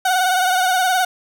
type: tone with vibrato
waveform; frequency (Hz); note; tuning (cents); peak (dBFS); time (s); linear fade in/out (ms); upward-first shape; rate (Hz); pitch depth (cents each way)
30% pulse; 739; F#5; -2; -12; 0.05-1.05; 5; triangle; 19; 61
effects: none